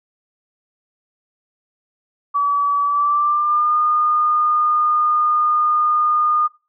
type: tone with pitch glide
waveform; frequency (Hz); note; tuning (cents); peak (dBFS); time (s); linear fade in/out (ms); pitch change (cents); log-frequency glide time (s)
sine; 1145 to 1220.1; D6 to D#6; -44 to -34; -14; 2.34-6.48; 20; +110; 2.83-3.77
effects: noise-tail reverb RT60 0.3 s tail -19 dB re dry